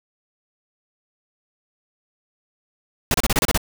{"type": "noise bursts", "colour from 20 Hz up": "pink", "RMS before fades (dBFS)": -18, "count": 8, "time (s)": [3.11, 3.576], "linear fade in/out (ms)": 2, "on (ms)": 32, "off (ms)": 30, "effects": []}